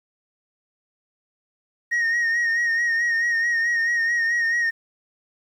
sine tone with vibrato, 1864.7 Hz, A#6, in tune, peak -16 dBFS, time 1.91-4.71 s, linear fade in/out 20 ms, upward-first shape sine, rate 4.6 Hz, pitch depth 40 cents each way, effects tanh soft clip ceiling -18 dBFS + 9-bit

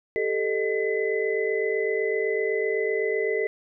sine tone cluster, 394.2 / 442.1 / 616 / 2016 Hz, G4 / A4 / D#5 / B6, +10 / +8 / -17 / +35 cents, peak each -28 / -25 / -33 / -30 dBFS, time 0.16-3.47 s, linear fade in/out 0 ms, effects none

